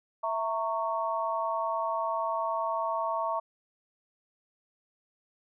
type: chord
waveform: sine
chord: A# diminished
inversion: second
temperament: equal with one note detuned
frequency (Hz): 659.3 / 919 / 1108.7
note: E5 / A#5 / C#6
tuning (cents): 0 / -25 / 0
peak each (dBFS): -32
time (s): 0.23-3.4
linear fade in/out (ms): 10
effects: none